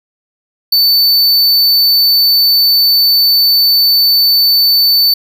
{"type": "tone", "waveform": "square", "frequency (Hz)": 4520, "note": "C#8", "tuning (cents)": 33, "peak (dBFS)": -7, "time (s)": [0.72, 5.14], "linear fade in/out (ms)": 5, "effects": []}